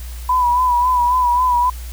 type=tone with vibrato; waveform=sine; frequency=987.8 Hz; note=B5; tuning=in tune; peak=-12 dBFS; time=0.29-1.7 s; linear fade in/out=5 ms; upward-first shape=sine; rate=3.7 Hz; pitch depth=46 cents each way; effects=added 60 Hz sine -27 dBFS peak until 1.92 s + white hiss -40 dBFS RMS until 1.92 s